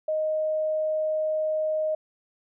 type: tone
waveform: sine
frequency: 622.3 Hz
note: D#5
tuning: in tune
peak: -23 dBFS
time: 0.08-1.95 s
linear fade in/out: 5 ms
effects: none